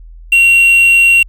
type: tone with quantisation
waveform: triangle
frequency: 2744 Hz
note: F7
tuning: 31 cents flat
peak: -3 dBFS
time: 0.32-1.23 s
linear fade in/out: 5 ms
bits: 5
effects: added 41 Hz sine -31 dBFS peak until 1.28 s